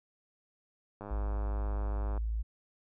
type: click train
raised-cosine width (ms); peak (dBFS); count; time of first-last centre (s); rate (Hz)
1; -29; 120; 1.01-2.177; 102
type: tone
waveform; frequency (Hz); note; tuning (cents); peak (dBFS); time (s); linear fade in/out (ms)
sine; 55; A1; 0; -30; 1.1-2.43; 20
effects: none